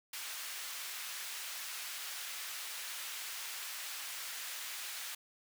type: high-pass noise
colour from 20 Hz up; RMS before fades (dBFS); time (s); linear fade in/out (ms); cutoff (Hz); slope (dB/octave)
pink; -43; 0.13-5.15; 5; 1700; 12
effects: none